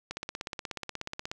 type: click train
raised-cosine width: 0.2 ms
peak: -18 dBFS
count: 21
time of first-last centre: 0.11-1.315 s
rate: 16.6 Hz
effects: 9-bit